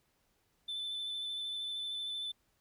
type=tone with vibrato; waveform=sine; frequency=3520 Hz; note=A7; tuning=in tune; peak=-34 dBFS; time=0.68-2.32 s; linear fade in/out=10 ms; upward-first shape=square; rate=13 Hz; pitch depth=13 cents each way; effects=tanh soft clip ceiling -35 dBFS + pink hiss -75 dBFS RMS until 2.6 s